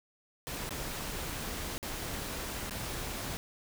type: noise with dropouts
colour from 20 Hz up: pink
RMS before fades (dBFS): -38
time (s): 0.47-3.37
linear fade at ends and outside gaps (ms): 0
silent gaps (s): 0.692-0.707 / 1.78-1.828 / 2.696-2.709
effects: none